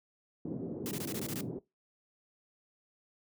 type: band-pass noise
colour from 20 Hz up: white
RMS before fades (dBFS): -39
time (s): 0.45-1.59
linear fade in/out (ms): 5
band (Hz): 120 to 390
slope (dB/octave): 24
type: noise bursts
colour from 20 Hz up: white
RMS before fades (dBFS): -41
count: 8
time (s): 0.86-1.408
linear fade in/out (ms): 0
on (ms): 51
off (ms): 20
effects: noise-tail reverb RT60 0.2 s tail -19 dB re dry